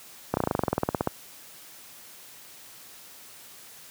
slowing click train, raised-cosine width 1 ms, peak -9 dBFS, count 17, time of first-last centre 0.34-1.073 s, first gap 31 ms, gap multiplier 1.05, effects white hiss -48 dBFS RMS until 3.9 s + high-pass 80 Hz 12 dB/octave

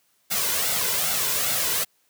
white noise with flanger, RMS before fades -24 dBFS, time 0.3-1.85 s, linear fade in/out 20 ms, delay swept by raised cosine 1.4 to 2.03 ms, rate 2.5 Hz, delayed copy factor +0.6, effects white hiss -66 dBFS RMS until 2.09 s + high-pass 100 Hz 12 dB/octave

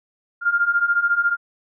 sine beating tone pair, 1394 / 1408 Hz, F6 / F6, -4 / +14 cents, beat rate 14 Hz, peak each -21 / -18 dBFS, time 0.41-1.37 s, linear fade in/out 50 ms, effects none

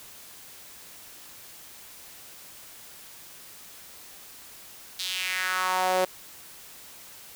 sawtooth tone with high-pass filter sweep, 185 Hz, F#3, in tune, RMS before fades -27 dBFS, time 4.99-6.05 s, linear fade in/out 5 ms, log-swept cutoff 4000 to 510 Hz, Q 2.8, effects white hiss -47 dBFS RMS until 7.35 s

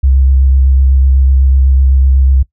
sine tone with vibrato, 66.5 Hz, C2, 29 cents sharp, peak -5 dBFS, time 0.03-2.43 s, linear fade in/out 10 ms, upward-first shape square, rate 8 Hz, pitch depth 18 cents each way, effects noise-tail reverb RT60 0.1 s tail -19 dB re dry

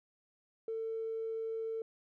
triangle tone with tanh clipping, 448.3 Hz, A4, 32 cents sharp, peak -35 dBFS, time 0.68-1.82 s, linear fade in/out 2 ms, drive 4 dB, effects none

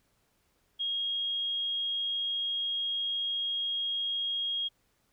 sine tone, 3267 Hz, G#7, 29 cents flat, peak -29 dBFS, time 0.79-4.69 s, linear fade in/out 20 ms, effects pink hiss -72 dBFS RMS until 5.12 s

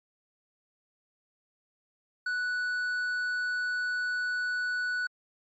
sine tone with tanh clipping, 1480 Hz, F#6, in tune, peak -29 dBFS, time 2.26-5.07 s, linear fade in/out 5 ms, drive 6 dB, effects MP3 32 kbps

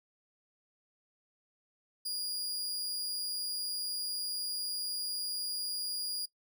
sawtooth tone, 4854 Hz, D#8, 44 cents flat, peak -31 dBFS, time 2.05-6.26 s, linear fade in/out 10 ms, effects noise-tail reverb RT60 0.1 s tail -21 dB re dry

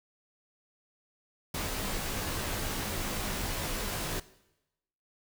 pink noise with comb filter, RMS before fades -34 dBFS, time 1.54-4.2 s, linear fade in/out 5 ms, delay 17 ms, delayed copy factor -0.6, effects noise-tail reverb RT60 0.9 s tail -18 dB re dry

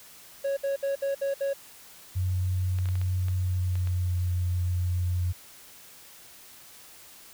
triangle tone bursts, 553 Hz, C#5, 4 cents flat, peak -23 dBFS, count 6, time 0.44-1.535 s, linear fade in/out 10 ms, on 130 ms, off 63 ms
sine tone with pitch glide, 92 to 89.33 Hz, F#2 to F2, -9 to +40 cents, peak -24 dBFS, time 2.15-5.33 s, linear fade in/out 20 ms, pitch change -51 cents, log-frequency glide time 3.33-4.25 s
clicks, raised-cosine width 0.3 ms, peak -27 dBFS, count 8, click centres 2.787 / 2.857 / 2.888 / 2.955 / 3.015 / 3.284 / 3.755 / 3.873 s
effects white hiss -50 dBFS RMS until 7.33 s

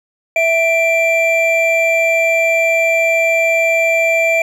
triangle tone pair together, 659 / 2357 Hz, E5 / D7, -1 / +6 cents, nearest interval octave + minor seventh, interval 2207 cents, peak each -12 dBFS, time 0.36-4.42 s, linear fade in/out 2 ms, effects none

